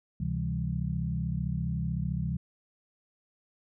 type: tone cluster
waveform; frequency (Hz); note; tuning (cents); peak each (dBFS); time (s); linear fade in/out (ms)
sine; 70.9 / 129.7 / 165.2 / 199.1; C#2 / C3 / E3 / G3; +40 / -15 / +4 / +27; -35 / -33 / -32 / -38; 0.2-2.37; 5
effects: none